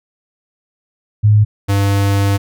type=tone pair in turn; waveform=sine / square; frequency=105.7 / 99.63 Hz; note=G#2 / G2; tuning=+31 / +29 cents; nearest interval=minor second; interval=102 cents; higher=first; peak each=-6 / -12 dBFS; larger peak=first; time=1.23-1.45 / 1.68-2.38 s; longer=second; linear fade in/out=20 ms; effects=none